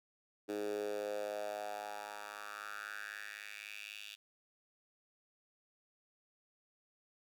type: tone with high-pass filter sweep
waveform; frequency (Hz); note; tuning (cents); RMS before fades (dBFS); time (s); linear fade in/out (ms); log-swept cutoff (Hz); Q
10% pulse; 103.83; G#2; 0; -43; 0.48-4.16; 20; 350 to 3100; 4.2
effects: none